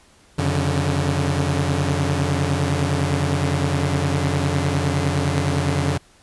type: tone cluster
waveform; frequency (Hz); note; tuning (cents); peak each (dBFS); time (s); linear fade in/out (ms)
sawtooth; 89.3 / 137.1 / 146.9; F2 / C#3 / D3; +39 / -19 / +1; -19; 0.38-5.98; 10
effects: pink hiss -53 dBFS RMS until 6.22 s + resampled to 24000 Hz